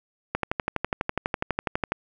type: click train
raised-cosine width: 0.5 ms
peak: -9 dBFS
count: 20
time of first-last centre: 0.35-1.92 s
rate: 12.1 Hz
effects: none